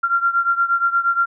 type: beating tone pair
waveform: sine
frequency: 1377 / 1385.5 Hz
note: F6 / F6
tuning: -25 / -14 cents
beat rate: 8.5 Hz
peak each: -17 / -20 dBFS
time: 0.03-1.26 s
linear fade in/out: 10 ms
effects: none

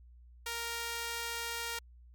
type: tone with high-pass filter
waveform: sawtooth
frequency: 466.2 Hz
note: A#4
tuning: in tune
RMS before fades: -38 dBFS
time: 0.46-1.79 s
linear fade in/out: 5 ms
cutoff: 1200 Hz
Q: 0.55
effects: added 60 Hz sine -53 dBFS peak until 2.14 s + MP3 96 kbps

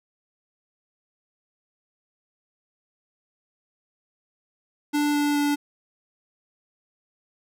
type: tone with pitch steps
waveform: square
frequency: 293.7 / 291.8 / 290 Hz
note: D4 / D4 / D4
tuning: 0 / -11 / -22 cents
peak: -21 dBFS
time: 4.93-5.56 s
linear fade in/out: 20 ms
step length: 210 ms
effects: none

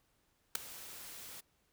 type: noise with ADSR envelope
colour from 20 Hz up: white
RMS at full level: -28 dBFS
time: 0.55-1.41 s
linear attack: 4 ms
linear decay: 5 ms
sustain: -21 dB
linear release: 12 ms
effects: pink hiss -75 dBFS RMS until 1.72 s

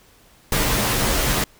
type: noise with comb filter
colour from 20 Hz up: pink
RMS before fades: -20 dBFS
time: 0.52-1.44 s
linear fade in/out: 2 ms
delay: 12 ms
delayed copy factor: -0.75
effects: pink hiss -53 dBFS RMS until 1.59 s

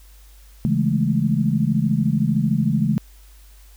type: chord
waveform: sine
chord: A major seventh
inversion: first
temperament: equal with one note detuned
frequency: 138.59 / 164.81 / 206.7 / 220 Hz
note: C#3 / E3 / G#3 / A3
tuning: 0 / 0 / -8 / 0 cents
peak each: -22 dBFS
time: 0.65-2.98 s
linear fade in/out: 0 ms
effects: added 50 Hz sine -44 dBFS peak until 3.76 s + white hiss -54 dBFS RMS until 3.76 s

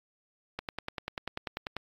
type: click train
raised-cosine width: 0.3 ms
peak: -18 dBFS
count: 13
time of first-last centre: 0.59-1.766 s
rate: 10.2 Hz
effects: AAC 32 kbps

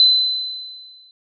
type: tone with exponential decay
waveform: sine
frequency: 4033 Hz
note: B7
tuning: 36 cents sharp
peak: -7 dBFS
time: 0-1.11 s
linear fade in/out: 1 ms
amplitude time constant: 240 ms
effects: none

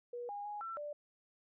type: tone with pitch steps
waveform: sine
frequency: 482.8 / 816 / 830 / 1343 / 589 Hz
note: B4 / G#5 / G#5 / E6 / D5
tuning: -39 / -31 / -1 / +32 / +5 cents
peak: -40 dBFS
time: 0.13-0.93 s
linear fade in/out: 5 ms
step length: 160 ms
effects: none

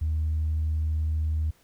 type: tone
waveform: sine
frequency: 78 Hz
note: D#2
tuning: 5 cents sharp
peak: -22 dBFS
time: 0.01-1.51 s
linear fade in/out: 10 ms
effects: tanh soft clip ceiling -20 dBFS + pink hiss -62 dBFS RMS until 1.63 s

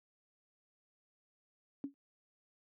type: tone with exponential decay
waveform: sine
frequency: 278.8 Hz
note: C#4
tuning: 10 cents sharp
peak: -32 dBFS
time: 1.84-1.94 s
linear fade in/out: 0 ms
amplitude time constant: 21 ms
effects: high-pass 150 Hz 12 dB/octave

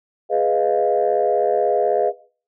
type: chord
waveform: sine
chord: F half-diminished seventh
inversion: first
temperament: equal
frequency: 415.3 / 493.9 / 622.3 / 698.5 Hz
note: Ab4 / Cb5 / Eb5 / F5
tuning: 0 / 0 / 0 / 0 cents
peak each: -20 dBFS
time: 0.29-2.13 s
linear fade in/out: 50 ms
effects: noise-tail reverb RT60 0.4 s tail -17 dB re dry + tanh soft clip ceiling -7 dBFS

